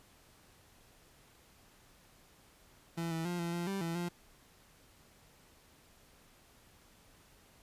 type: tone with pitch steps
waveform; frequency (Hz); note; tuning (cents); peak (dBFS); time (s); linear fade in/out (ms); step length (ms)
30% pulse; 167.2 / 163.4 / 175.6 / 170 / 172.7 / 195.8 / 166.9 / 174.3; E3 / E3 / F3 / F3 / F3 / G3 / E3 / F3; +25 / -15 / +10 / -46 / -19 / -2 / +22 / -3; -32; 2.97-4.09; 10; 140
effects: pink hiss -63 dBFS RMS until 7.62 s + resampled to 32000 Hz